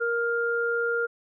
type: tone pair together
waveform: sine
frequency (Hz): 468.5 / 1403.9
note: A#4 / F6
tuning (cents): +9 / +9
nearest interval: octave + perfect fifth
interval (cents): 1900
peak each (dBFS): -26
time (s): 0-1.07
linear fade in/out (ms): 20
effects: none

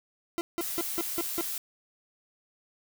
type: tone bursts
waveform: 40% pulse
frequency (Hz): 340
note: F4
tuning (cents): -46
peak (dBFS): -27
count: 6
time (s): 0.38-1.41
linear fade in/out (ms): 0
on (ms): 30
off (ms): 170
type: noise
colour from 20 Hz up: blue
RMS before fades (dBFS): -34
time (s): 0.61-1.58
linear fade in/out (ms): 2
effects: none

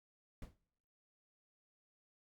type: noise with exponential decay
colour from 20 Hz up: brown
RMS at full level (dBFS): -44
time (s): 0.42-0.58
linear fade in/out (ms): 2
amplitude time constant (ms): 34
effects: noise-tail reverb RT60 0.8 s tail -24 dB re dry + MP3 96 kbps

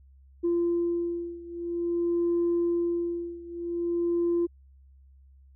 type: beating tone pair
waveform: sine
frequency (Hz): 343.4 / 343.9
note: F4 / F4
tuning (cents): -29 / -27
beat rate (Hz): 0.5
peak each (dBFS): -26 / -28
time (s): 0.43-4.47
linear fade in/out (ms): 20
effects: tanh soft clip ceiling -19 dBFS + added 67 Hz sine -52 dBFS peak until 5.55 s

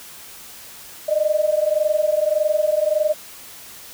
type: tone pair together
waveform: sine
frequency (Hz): 601 / 622.7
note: D5 / D#5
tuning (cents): +40 / +1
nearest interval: minor second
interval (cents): 61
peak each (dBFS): -19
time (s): 1.08-3.14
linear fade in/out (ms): 10
effects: white hiss -40 dBFS RMS until 3.93 s

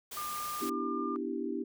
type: noise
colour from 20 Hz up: white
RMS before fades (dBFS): -42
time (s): 0.11-0.7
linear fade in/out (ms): 10
type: tone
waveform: sine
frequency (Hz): 1200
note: D6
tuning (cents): +37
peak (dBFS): -36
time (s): 0.17-1.16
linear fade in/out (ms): 0
type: chord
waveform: sine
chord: E minor seventh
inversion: second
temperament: equal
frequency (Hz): 246.9 / 293.7 / 329.6 / 392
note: B3 / D4 / E4 / G4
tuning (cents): 0 / 0 / 0 / 0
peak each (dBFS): -38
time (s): 0.61-1.64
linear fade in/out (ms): 10
effects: none

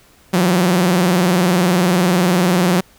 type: tone with vibrato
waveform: sawtooth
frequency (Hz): 180.1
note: F#3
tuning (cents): -46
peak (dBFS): -8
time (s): 0.33-2.81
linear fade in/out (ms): 10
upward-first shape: triangle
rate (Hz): 20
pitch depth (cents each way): 160
effects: pink hiss -50 dBFS RMS until 2.98 s

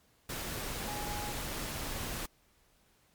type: tone in noise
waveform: sine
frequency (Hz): 831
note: G#5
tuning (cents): +1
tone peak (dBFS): -40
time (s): 0.87-1.32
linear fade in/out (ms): 5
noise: pink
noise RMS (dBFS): -38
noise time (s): 0.29-2.26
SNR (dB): -5
effects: pink hiss -68 dBFS RMS until 3.14 s + MP3 96 kbps

